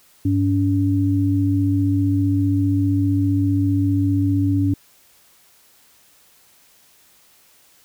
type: tone pair together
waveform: sine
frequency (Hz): 99.8 / 284.2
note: G2 / C#4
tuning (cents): +32 / +43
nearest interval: octave + tritone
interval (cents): 1811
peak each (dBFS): -18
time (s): 0.25-4.74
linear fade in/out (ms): 5
effects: white hiss -54 dBFS RMS until 7.84 s